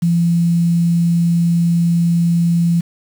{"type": "tone with quantisation", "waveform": "sine", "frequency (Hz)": 170, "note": "F3", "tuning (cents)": -46, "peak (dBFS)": -11, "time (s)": [0.02, 2.81], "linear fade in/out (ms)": 10, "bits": 6, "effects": []}